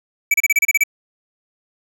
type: tone bursts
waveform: square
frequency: 2302 Hz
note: D7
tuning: 35 cents flat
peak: -12 dBFS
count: 9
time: 0.31-0.837 s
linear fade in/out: 5 ms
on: 31 ms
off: 31 ms
effects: none